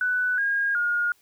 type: tone with pitch steps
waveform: sine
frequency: 1491 / 1627 / 1428 Hz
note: F#6 / G#6 / F6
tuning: +13 / -36 / +38 cents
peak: -21 dBFS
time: 0.01-1.12 s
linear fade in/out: 2 ms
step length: 370 ms
effects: white hiss -62 dBFS RMS until 1.21 s